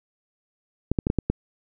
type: clicks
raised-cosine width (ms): 3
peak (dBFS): -8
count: 6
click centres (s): 0.916 / 0.988 / 1.069 / 1.101 / 1.187 / 1.3
effects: none

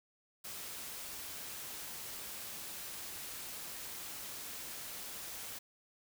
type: noise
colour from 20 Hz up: white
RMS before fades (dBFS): -45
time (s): 0.44-5.59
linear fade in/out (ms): 10
effects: none

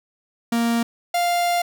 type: tone pair in turn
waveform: 45% pulse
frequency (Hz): 233.1 / 698.5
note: A#3 / F5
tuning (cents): 0 / 0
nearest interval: octave + perfect fifth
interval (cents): 1900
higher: second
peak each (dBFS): -18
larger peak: neither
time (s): 0.52-0.83 / 1.14-1.62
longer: second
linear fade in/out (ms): 5
effects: none

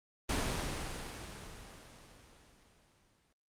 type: noise with exponential decay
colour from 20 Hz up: pink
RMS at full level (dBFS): -32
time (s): 0.29-3.33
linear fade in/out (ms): 5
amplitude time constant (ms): 660
effects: low-pass 9000 Hz 12 dB/octave + Opus 32 kbps

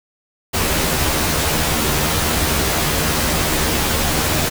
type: noise with comb filter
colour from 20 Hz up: pink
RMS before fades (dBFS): -18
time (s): 0.53-4.5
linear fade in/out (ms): 20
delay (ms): 13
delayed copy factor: +0.9
effects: none

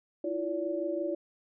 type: tone cluster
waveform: sine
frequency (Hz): 323 / 348.8 / 574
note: E4 / F4 / D5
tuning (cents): -35 / -2 / -40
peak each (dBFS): -35 / -34 / -33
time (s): 0.24-1.15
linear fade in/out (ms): 5
effects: none

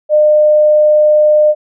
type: tone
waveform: sine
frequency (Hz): 605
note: D#5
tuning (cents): -49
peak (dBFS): -5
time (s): 0.09-1.55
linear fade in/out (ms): 50
effects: none

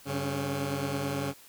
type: tone cluster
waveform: 15% pulse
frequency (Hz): 97.4 / 141 / 273.1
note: G2 / C#3 / C#4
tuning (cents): -11 / +30 / -26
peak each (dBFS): -32 / -25 / -30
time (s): 0.05-1.34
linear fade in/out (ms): 50
effects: white hiss -54 dBFS RMS until 1.48 s

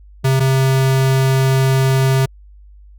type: tone pair in turn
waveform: square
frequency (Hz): 133.1 / 133.1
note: C3 / C3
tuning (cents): +30 / +30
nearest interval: unison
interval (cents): 0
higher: neither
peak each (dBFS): -12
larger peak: neither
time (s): 0.24-0.4 / 0.4-2.26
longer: second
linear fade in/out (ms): 10
effects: added 50 Hz sine -39 dBFS peak until 2.98 s + Opus 48 kbps

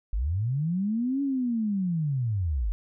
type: linear two-way sweep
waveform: sine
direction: up then down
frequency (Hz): 43.93 to 283 to 43.93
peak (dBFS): -24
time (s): 0.13-2.72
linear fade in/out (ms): 0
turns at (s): 1.22
effects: none

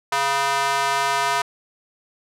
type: tone with high-pass filter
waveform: square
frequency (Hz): 138.59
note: C#3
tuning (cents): 0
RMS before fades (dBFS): -21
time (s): 0.12-1.42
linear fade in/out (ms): 5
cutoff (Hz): 950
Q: 1.9
effects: low-pass 10000 Hz 12 dB/octave

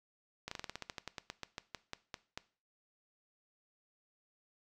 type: slowing click train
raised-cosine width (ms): 0.2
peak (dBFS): -23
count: 19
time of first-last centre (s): 0.48-2.375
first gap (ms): 34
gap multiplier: 1.12
effects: noise-tail reverb RT60 0.4 s tail -18 dB re dry

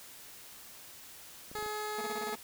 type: clicks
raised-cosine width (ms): 2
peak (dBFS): -36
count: 5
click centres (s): 1.515 / 1.553 / 1.587 / 1.626 / 1.662
type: tone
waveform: 15% pulse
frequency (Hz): 423.8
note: G#4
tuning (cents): +35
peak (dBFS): -29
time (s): 1.55-2.35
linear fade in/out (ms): 5
type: tone bursts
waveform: 15% pulse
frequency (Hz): 227.2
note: A#3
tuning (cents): -44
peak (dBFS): -33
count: 7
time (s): 1.98-2.357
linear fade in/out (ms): 5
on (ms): 35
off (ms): 22
effects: white hiss -51 dBFS RMS until 2.43 s

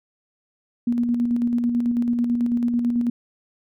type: tone with tremolo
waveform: sine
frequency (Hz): 239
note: A#3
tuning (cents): +43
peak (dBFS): -17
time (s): 0.87-3.1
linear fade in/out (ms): 5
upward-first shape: square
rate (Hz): 9.1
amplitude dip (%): 35
effects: none

